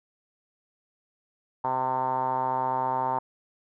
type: tone with low-pass filter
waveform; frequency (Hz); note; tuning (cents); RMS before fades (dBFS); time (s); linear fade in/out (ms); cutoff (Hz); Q
5% pulse; 129.6; C3; -16; -27; 1.64-3.19; 5; 910; 7.1
effects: none